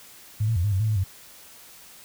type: tone with pitch steps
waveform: sine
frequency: 107.2 / 113.4 / 86.3 / 104 / 94.7 / 109.6 / 107.9 / 94.5 Hz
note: A2 / A#2 / F2 / G#2 / F#2 / A2 / A2 / F#2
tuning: -45 / -47 / -20 / +3 / +41 / -6 / -33 / +37 cents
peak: -20 dBFS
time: 0.4-1.04 s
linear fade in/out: 10 ms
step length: 80 ms
effects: white hiss -48 dBFS RMS until 2.04 s